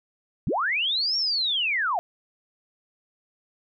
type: linear two-way sweep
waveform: sine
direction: up then down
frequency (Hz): 87.9 to 5588 to 650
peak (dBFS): -22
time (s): 0.47-1.99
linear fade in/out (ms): 0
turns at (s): 1.17
effects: none